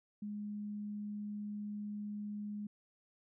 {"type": "tone", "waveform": "sine", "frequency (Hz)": 207.7, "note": "G#3", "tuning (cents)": 0, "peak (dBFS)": -39, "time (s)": [0.22, 2.67], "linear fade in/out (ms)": 5, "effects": []}